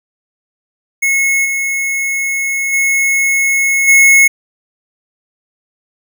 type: tone with level steps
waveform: square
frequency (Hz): 2181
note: C#7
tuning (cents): -29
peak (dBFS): -11 / -15 / -11 / -5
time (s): 1.02-4.28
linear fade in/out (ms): 10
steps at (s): 1.44 / 2.72 / 3.87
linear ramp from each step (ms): 20
effects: none